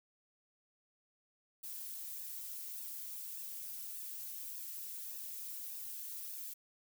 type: noise with flanger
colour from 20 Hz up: violet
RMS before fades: -45 dBFS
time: 1.63-6.54 s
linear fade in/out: 10 ms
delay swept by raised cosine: 1.1 to 3.9 ms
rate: 1.7 Hz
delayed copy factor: +0.7
effects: none